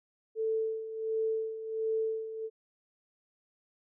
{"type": "tone with tremolo", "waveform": "sine", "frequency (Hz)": 442.8, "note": "A4", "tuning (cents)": 11, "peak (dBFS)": -27, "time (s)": [0.35, 2.5], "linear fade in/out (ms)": 50, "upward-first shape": "sine", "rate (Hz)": 1.4, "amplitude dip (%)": 70, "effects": []}